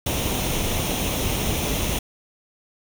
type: noise with comb filter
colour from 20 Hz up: pink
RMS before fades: -24 dBFS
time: 0.06-1.99 s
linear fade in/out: 5 ms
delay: 0.32 ms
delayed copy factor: +0.55
effects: none